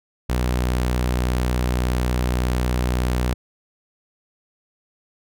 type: tone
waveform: sawtooth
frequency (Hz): 61.74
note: B1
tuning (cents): 0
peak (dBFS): -15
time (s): 0.29-3.34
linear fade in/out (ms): 10
effects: none